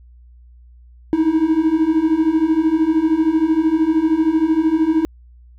triangle beating tone pair, 310 / 323 Hz, D#4 / E4, -6 / -35 cents, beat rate 13 Hz, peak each -16 / -13 dBFS, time 1.13-5.05 s, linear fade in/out 0 ms, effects added 60 Hz sine -42 dBFS peak until 5.58 s

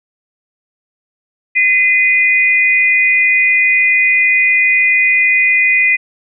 sine tone pair together, 2038 / 2465 Hz, C7 / D#7, -46 / -17 cents, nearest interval minor third, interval 329 cents, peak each -11 dBFS, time 1.55-5.97 s, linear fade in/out 20 ms, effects none

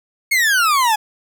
40% pulse exponential sweep, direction down, 2217 to 830.6 Hz, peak -12 dBFS, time 0.31-0.96 s, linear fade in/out 10 ms, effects 9-bit

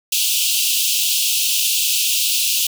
pink high-pass noise, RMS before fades -18 dBFS, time 0.12-2.67 s, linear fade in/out 5 ms, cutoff 2600 Hz, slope 96 dB/octave, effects none

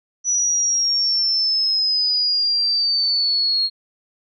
sine exponential sweep, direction down, 5920 to 4259 Hz, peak -16 dBFS, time 0.24-3.7 s, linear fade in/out 50 ms, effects none

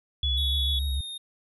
sine tone with vibrato, 69.3 Hz, C#2, in tune, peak -25 dBFS, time 0.23-1.01 s, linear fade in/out 5 ms, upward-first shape sine, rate 6.8 Hz, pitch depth 69 cents each way
sine tone, 3407 Hz, G#7, 44 cents sharp, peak -26 dBFS, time 0.23-0.79 s, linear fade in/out 2 ms
square tone with pitch glide, 3756 to 3683 Hz, A#7 to A#7, +12 to -22 cents, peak -35 dBFS, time 0.37-1.18 s, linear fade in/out 10 ms, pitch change -34 cents, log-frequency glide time 0.94-0.99 s
effects none

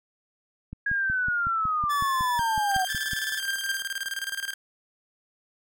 click train, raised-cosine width 5 ms, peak -24 dBFS, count 14, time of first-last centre 0.73-3.133 s, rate 5.41 Hz
sine linear sweep, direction down, 1656 to 733 Hz, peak -23 dBFS, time 0.86-2.85 s, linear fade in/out 5 ms
sawtooth tone with vibrato, 1661 Hz, G#6, in tune, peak -27 dBFS, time 1.89-3.82 s, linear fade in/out 20 ms, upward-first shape square, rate 1 Hz, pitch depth 79 cents each way
sawtooth tone with tremolo, 1592 Hz, G6, 26 cents sharp, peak -24 dBFS, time 2.69-4.54 s, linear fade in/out 5 ms, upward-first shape square, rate 19 Hz, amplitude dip 75%
effects none

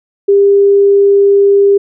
sine tone, 399.8 Hz, G4, 34 cents sharp, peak -4 dBFS, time 0.28-1.78 s, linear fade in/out 10 ms, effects none

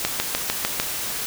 click train, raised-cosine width 0.2 ms, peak -3 dBFS, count 6, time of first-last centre 0.05-0.8 s, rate 6.67 Hz, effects white hiss -28 dBFS RMS until 1.26 s

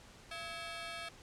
15% pulse ring-modulated tone, 983 Hz, B5, 8 cents flat, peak -32 dBFS, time 0.31-1.09 s, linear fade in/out 5 ms, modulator 304 Hz, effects pink hiss -57 dBFS RMS until 1.22 s + low-pass 8000 Hz 12 dB/octave

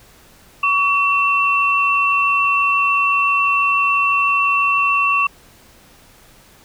sine tone pair together, 1133.1 / 2697 Hz, C#6 / E7, +38 / +39 cents, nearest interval octave + minor third, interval 1501 cents, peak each -16 dBFS, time 0.63-5.27 s, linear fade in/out 5 ms, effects pink hiss -48 dBFS RMS until 6.64 s

